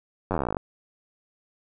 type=slowing click train; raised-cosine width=1 ms; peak=-12 dBFS; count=18; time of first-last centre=0.31-0.568 s; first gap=10 ms; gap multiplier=1.05; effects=none